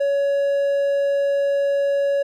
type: tone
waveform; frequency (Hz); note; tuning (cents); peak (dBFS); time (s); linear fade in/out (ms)
triangle; 561; C#5; +21; -15; 0-2.23; 10
effects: none